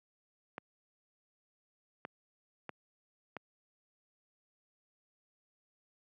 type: clicks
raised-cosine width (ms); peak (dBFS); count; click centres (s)
0.5; -25; 4; 0.581 / 2.051 / 2.693 / 3.367
effects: high-pass 150 Hz 12 dB/octave